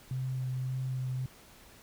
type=tone with vibrato; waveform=sine; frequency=129.3 Hz; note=C3; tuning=20 cents flat; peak=-31 dBFS; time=0.11-1.26 s; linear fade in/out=2 ms; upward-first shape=sine; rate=1.8 Hz; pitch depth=13 cents each way; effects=pink hiss -56 dBFS RMS until 1.82 s